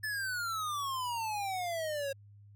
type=exponential sweep; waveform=square; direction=down; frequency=1760 to 540 Hz; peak=-34 dBFS; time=0.03-2.13 s; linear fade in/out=10 ms; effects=added 102 Hz sine -53 dBFS peak until 2.55 s